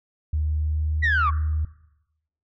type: tone with pitch glide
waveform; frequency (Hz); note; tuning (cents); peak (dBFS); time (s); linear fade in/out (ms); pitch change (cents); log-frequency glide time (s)
sine; 76.4 to 77.38; D#2 to D#2; -31 to -9; -20; 0.33-1.65; 5; +22; 0.5-1.07
type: linear sweep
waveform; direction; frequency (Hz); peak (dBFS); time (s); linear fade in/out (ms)
sine; down; 1975.5 to 1074; -17; 1.02-1.31; 20
effects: noise-tail reverb RT60 0.9 s tail -19 dB re dry + tanh soft clip ceiling -14 dBFS